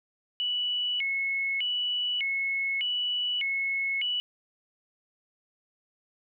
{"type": "tone with vibrato", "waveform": "sine", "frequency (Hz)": 2542, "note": "D#7", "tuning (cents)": 36, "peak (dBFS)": -26, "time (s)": [0.4, 4.2], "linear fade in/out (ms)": 0, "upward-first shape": "square", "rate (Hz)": 0.83, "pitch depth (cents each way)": 260, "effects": []}